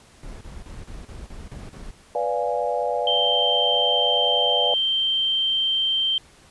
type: noise bursts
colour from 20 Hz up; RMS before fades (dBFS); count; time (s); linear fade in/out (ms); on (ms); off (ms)
brown; -37; 8; 0.23-1.908; 2; 180; 34
type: chord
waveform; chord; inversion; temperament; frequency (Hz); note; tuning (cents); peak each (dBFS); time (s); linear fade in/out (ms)
sine; B diminished seventh; none; equal with one note detuned; 493.9 / 583.6 / 698.5 / 830.6; B4 / D5 / F5 / Ab5; 0 / -11 / 0 / 0; -26 / -26 / -27 / -28; 2.15-4.74; 2
type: tone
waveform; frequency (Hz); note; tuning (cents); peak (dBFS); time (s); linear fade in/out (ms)
sine; 3136; G7; 0; -19; 3.07-6.18; 2
effects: pink hiss -52 dBFS RMS until 6.5 s + resampled to 24000 Hz